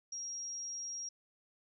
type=tone; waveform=sine; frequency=5630 Hz; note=F8; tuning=13 cents sharp; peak=-39 dBFS; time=0.12-1.09 s; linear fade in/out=5 ms; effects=none